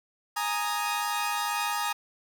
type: chord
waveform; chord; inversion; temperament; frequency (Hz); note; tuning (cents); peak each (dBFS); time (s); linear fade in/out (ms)
sawtooth; Ab suspended second; none; equal; 830.6 / 932.3 / 1244.5; Ab5 / Bb5 / Eb6; 0 / 0 / 0; -28; 0.36-1.93; 10
effects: none

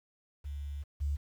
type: tone pair in turn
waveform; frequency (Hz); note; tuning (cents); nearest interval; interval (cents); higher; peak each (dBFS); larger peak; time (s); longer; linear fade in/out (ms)
sine; 71.4 / 71.81; D2 / D2; -48 / -38; unison; 10; second; -36 / -29; second; 0.44-0.84 / 1-1.17; first; 20
effects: 10-bit

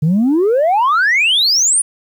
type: exponential sweep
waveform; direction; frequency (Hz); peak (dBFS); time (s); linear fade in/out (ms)
sine; up; 146 to 9930; -8; 0.02-1.82; 10
effects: tanh soft clip ceiling -8 dBFS + 8-bit

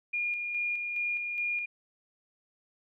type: tone with tremolo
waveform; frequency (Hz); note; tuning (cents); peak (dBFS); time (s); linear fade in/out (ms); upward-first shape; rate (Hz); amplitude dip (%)
sine; 2423; D#7; -47; -28; 0.13-1.66; 10; square; 2.4; 35
effects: none

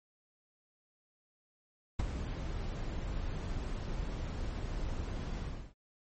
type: noise with ADSR envelope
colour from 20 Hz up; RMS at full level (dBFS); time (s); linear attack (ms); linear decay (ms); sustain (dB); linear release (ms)
brown; -28; 1.99-5.74; 7; 21; -9; 330
effects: MP3 32 kbps

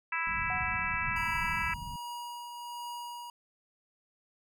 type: harmonic tone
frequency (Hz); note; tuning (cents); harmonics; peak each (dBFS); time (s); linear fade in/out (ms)
330; E4; +2; 3 / 4 / 5 / 6 / 7 / 8; -37 / -37 / -37 / -37 / -37 / -37; 0.12-1.74; 5
type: low-pass noise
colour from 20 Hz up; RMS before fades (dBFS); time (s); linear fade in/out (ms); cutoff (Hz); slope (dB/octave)
pink; -42; 0.27-1.96; 2; 220; 48
type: tone with exponential decay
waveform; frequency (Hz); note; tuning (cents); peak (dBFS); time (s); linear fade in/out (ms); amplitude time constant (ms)
sine; 740; F#5; 0; -35; 0.5-1.65; 0; 250
type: tone with tremolo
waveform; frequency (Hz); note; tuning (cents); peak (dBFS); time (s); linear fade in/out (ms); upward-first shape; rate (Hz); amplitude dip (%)
square; 958; A#5; +47; -38; 1.16-3.3; 2; triangle; 1.3; 40
effects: none

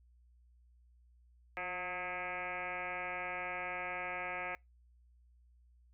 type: tone with frequency modulation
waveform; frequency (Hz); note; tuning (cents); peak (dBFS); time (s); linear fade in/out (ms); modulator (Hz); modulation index
sine; 1452; F#6; -33; -37; 1.57-4.55; 0; 183; 5.4
effects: noise-tail reverb RT60 0.2 s tail -26 dB re dry + added 60 Hz sine -62 dBFS peak until 5.93 s

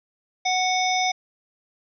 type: harmonic tone with a mistuned harmonic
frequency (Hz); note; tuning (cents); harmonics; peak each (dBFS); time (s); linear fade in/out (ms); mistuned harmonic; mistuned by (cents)
740; F#5; 0; 1 / 3 / 5 / 7 / 8; -22 / -26 / -29 / -30 / -32; 0.45-1.12; 10; 5; -33
effects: none

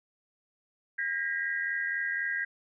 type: tone cluster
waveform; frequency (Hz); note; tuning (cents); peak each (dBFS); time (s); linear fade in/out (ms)
sine; 1615 / 1872 / 1956; G#6 / A#6 / B6; -49 / +7 / -17; -31 / -35 / -35; 0.98-2.45; 10
effects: none

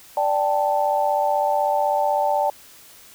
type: chord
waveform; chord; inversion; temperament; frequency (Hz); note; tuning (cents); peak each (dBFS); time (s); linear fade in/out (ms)
sine; D suspended fourth; none; equal; 587.3 / 784 / 880; D5 / G5 / A5; 0 / 0 / 0; -22; 0.17-2.5; 2
effects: white hiss -47 dBFS RMS until 3.14 s

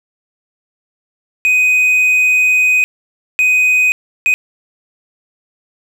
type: tone bursts at uneven times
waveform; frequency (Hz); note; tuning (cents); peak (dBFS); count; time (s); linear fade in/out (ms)
triangle; 2502; D#7; +9; -7; 3; 1.45-2.84 / 3.39-3.92 / 4.26-4.34; 0
effects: none

